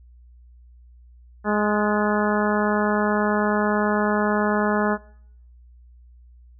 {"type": "harmonic tone with a mistuned harmonic", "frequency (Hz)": 209.1, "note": "G#3", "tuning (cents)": 12, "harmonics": [1, 2, 3, 4, 5, 6, 7, 8], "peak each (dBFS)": [-22, -25, -27, -28, -29, -30, -30, -31], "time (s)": [1.44, 4.98], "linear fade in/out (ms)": 50, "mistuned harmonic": 8, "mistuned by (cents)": 42, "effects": ["noise-tail reverb RT60 0.7 s tail -23 dB re dry", "added 60 Hz sine -46 dBFS peak until 6.59 s"]}